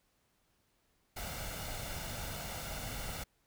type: noise with comb filter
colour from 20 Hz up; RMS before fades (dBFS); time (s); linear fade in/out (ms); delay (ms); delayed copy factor
pink; -41; 1.16-3.24; 10; 1.4; +0.55
effects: pink hiss -75 dBFS RMS until 3.46 s